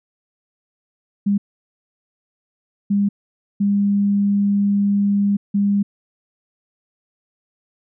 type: tone bursts at uneven times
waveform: sine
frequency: 201.6 Hz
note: G3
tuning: 49 cents sharp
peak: -14 dBFS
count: 4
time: 1.26-1.38 / 2.9-3.09 / 3.6-5.37 / 5.54-5.83 s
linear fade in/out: 10 ms
effects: none